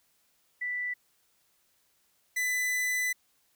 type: tone pair in turn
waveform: sine / 45% pulse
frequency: 1975.5 / 1998.5 Hz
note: B6 / B6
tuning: 0 / +20 cents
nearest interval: unison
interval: 20 cents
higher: second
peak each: -30 / -27 dBFS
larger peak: second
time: 0.61-0.94 / 2.36-3.13 s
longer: second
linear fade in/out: 10 ms
effects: white hiss -70 dBFS RMS until 3.55 s